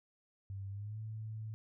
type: tone with pitch glide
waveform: sine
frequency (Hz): 98 to 109.37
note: G2 to A2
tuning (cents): 0 to -10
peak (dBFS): -40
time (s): 0.5-1.54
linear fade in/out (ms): 0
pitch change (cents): +190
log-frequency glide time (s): 0.69-0.99
effects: none